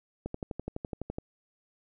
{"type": "click train", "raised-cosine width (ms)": 2, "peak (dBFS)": -21, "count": 12, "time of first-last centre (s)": [0.26, 1.184], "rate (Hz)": 11.9, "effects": []}